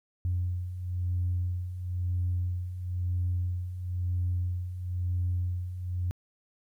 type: beating tone pair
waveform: sine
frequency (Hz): 88.7 / 89.7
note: F2 / F2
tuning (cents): +27 / +47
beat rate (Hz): 1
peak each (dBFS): -34 / -28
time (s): 0.25-6.11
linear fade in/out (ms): 0
effects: tanh soft clip ceiling -21 dBFS + 11-bit